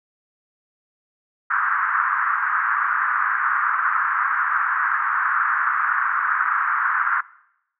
white band-pass noise, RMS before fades -21 dBFS, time 1.5-7.21 s, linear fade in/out 10 ms, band 1100 to 1600 Hz, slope 48 dB/octave, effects noise-tail reverb RT60 0.8 s tail -21 dB re dry

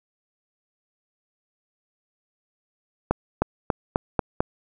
accelerating click train, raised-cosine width 1 ms, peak -5 dBFS, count 6, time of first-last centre 3.11-4.405 s, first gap 310 ms, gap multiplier 0.91, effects none

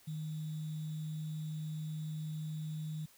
sine tone with sample-and-hold, 155.56 Hz, D#3, in tune, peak -37 dBFS, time 0.07-3.06 s, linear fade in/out 10 ms, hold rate 3675 Hz, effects white hiss -63 dBFS RMS until 3.17 s

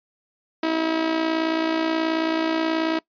sawtooth tone with amplitude modulation, 322.1 Hz, E4, 40 cents flat, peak -14 dBFS, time 0.63-2.99 s, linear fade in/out 5 ms, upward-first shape sine, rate 58.6 Hz, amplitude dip 55%, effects noise-tail reverb RT60 0.1 s tail -22 dB re dry + resampled to 11025 Hz

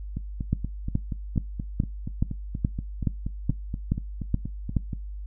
two click trains, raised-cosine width 5 ms, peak -10 / -18 dBFS, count 11 / 21, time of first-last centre 0.53-4.767 / 0.17-4.932 s, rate 2.36 / 4.2 Hz, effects noise-tail reverb RT60 0.2 s tail -21 dB re dry + added 50 Hz sine -33 dBFS peak until 5.26 s

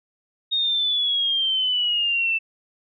sine exponential sweep, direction down, 3729 to 2651 Hz, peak -19 dBFS, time 0.51-2.39 s, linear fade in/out 20 ms, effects none

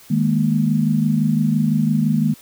sine chord, D# suspended fourth, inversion none, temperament just, 155.56 / 207.4 / 233.3 Hz, D#3 / G#3 / A#3, 0 / -2 / +2 cents, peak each -19 dBFS, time 0.1-2.34 s, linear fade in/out 10 ms, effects white hiss -46 dBFS RMS until 2.41 s

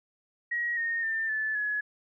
sine tone with pitch steps, 1900 / 1845.9 / 1793.4 / 1742.3 / 1692.7 Hz, A#6 / A#6 / A6 / A6 / G#6, +33 / -18 / +33 / -17 / +33 cents, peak -27 dBFS, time 0.51-1.81 s, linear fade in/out 10 ms, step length 260 ms, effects none

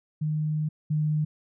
sine tone pair in turn, 153.4 / 152.52 Hz, D#3 / D#3, -24 / -34 cents, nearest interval unison, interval 10 cents, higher first, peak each -24 / -22 dBFS, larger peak second, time 0.21-0.69 / 0.9-1.25 s, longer first, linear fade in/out 10 ms, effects none

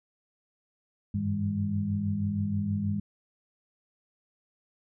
sine tone cluster, 94.4 / 100.7 / 159.9 / 203.2 Hz, F#2 / G2 / D#3 / G#3, +35 / +47 / +48 / -38 cents, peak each -36 / -31 / -37 / -29 dBFS, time 1.14-3 s, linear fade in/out 5 ms, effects none

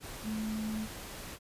sine tone in noise, 217 Hz, A3, 24 cents flat, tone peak -33 dBFS, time 0.23-0.88 s, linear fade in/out 50 ms, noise pink, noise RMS -44 dBFS, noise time 0-1.39 s, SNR +8 dB, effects resampled to 32000 Hz

